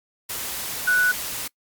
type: tone in noise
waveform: sine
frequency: 1480 Hz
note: F#6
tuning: in tune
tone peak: -16 dBFS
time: 0.87-1.12 s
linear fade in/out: 10 ms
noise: white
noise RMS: -30 dBFS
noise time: 0.29-1.48 s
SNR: +11 dB
effects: noise-tail reverb RT60 0.1 s tail -24 dB re dry + Opus 48 kbps